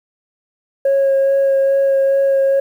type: tone with vibrato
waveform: sine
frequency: 546 Hz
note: C#5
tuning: 26 cents flat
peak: -9 dBFS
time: 0.85-2.6 s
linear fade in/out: 5 ms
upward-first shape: sine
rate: 2.4 Hz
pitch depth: 11 cents each way
effects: tanh soft clip ceiling -9 dBFS + 8-bit